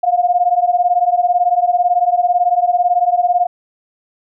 sine beating tone pair, 702 / 720 Hz, F5 / F#5, +9 / -47 cents, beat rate 18 Hz, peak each -14 dBFS, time 0.03-3.47 s, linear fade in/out 10 ms, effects none

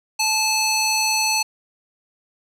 square tone with band-pass filter, 869 Hz, A5, 22 cents flat, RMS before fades -20 dBFS, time 0.19-1.43 s, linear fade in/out 10 ms, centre 5400 Hz, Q 1, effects none

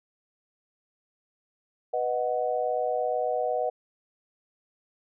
sine chord, B major, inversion none, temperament equal, 493.9 / 622.3 / 740 Hz, B4 / D#5 / F#5, 0 / 0 / 0 cents, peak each -29 dBFS, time 1.93-3.7 s, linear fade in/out 10 ms, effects none

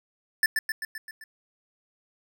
square tone with echo, 1760 Hz, A6, in tune, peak -19 dBFS, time 0.43-0.46 s, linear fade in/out 2 ms, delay 130 ms, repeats 6, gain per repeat -4 dB, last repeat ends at 1.24 s, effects none

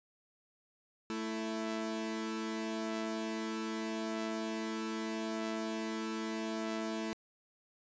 sawtooth tone pair together, 221 / 331.1 Hz, A3 / E4, +8 / +8 cents, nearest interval perfect fifth, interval 700 cents, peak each -34 / -35 dBFS, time 1.1-7.13 s, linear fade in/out 0 ms, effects resampled to 16000 Hz

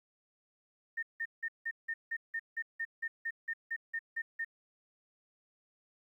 sine tone bursts, 1825 Hz, A#6, 37 cents flat, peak -33 dBFS, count 16, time 0.97-4.448 s, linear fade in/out 10 ms, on 58 ms, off 170 ms, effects 12-bit

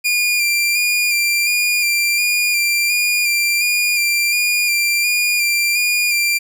sawtooth tone with vibrato, 2400 Hz, D7, 37 cents sharp, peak -11 dBFS, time 0.04-6.39 s, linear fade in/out 20 ms, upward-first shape square, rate 1.4 Hz, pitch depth 22 cents each way, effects none

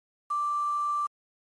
sine tone with quantisation, 1174.7 Hz, D6, in tune, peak -25 dBFS, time 0.3-1.07 s, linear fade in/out 10 ms, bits 8, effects MP3 48 kbps

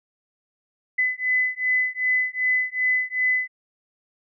sine beating tone pair, 2010 / 2012.6 Hz, B6 / B6, +30 / +32 cents, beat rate 2.6 Hz, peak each -23 dBFS, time 0.98-3.48 s, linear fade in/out 10 ms, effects none

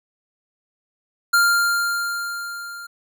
square tone with level ramp, 1396.9 Hz, F6, in tune, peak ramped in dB -13 to -34 dBFS, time 1.33-2.87 s, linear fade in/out 10 ms, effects none

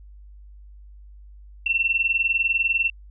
sine tone pair together, 2700 / 2720 Hz, E7 / F7, +41 / -46 cents, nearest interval unison, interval 13 cents, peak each -22 dBFS, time 1.66-2.9 s, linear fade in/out 5 ms, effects added 50 Hz sine -42 dBFS peak until 3.1 s

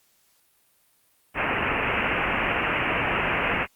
white low-pass noise, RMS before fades -25 dBFS, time 1.34-3.67 s, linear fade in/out 50 ms, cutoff 2800 Hz, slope 96 dB/octave, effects white hiss -64 dBFS RMS until 3.75 s + Opus 48 kbps

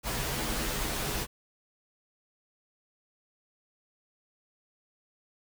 pink noise with comb filter, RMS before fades -32 dBFS, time 0.03-1.27 s, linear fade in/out 50 ms, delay 11 ms, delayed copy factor -0.65, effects none

